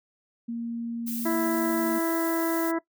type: tone with pitch glide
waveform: sine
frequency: 233.1 to 230.8 Hz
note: A#3 to A#3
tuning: 0 to -17 cents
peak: -29 dBFS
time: 0.48-1.99 s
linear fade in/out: 10 ms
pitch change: -17 cents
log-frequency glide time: 1.05-1.76 s
type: noise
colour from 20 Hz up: violet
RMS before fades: -35 dBFS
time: 1.06-2.72 s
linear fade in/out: 20 ms
type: harmonic tone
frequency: 330.4 Hz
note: E4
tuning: 4 cents sharp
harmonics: 1 / 2 / 3 / 4 / 5 / 6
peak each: -25 / -31 / -35 / -37 / -39 / -41 dBFS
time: 1.25-2.79 s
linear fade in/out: 10 ms
effects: noise-tail reverb RT60 0.1 s tail -19 dB re dry